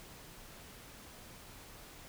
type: silence
effects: pink hiss -53 dBFS RMS until 2.08 s